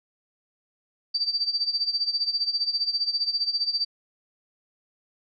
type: tone with tremolo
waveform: sine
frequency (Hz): 4649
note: D8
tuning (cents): -18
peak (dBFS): -20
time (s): 1.14-3.85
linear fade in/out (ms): 10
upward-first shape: sine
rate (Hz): 15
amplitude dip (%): 80
effects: none